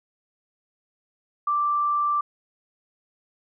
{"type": "tone", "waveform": "sine", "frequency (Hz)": 1174.7, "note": "D6", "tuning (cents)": 0, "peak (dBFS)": -20, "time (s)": [1.47, 2.21], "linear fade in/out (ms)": 5, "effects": []}